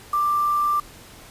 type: tone with quantisation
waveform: sine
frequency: 1181 Hz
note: D6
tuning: 9 cents sharp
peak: -18 dBFS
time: 0.13-0.8 s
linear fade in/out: 5 ms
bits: 6
effects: pink hiss -45 dBFS RMS until 1.3 s + resampled to 32000 Hz